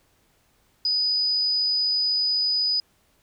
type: tone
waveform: sine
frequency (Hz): 4974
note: D#8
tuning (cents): -1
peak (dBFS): -20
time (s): 0.85-2.8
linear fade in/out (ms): 2
effects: pink hiss -64 dBFS RMS until 3.22 s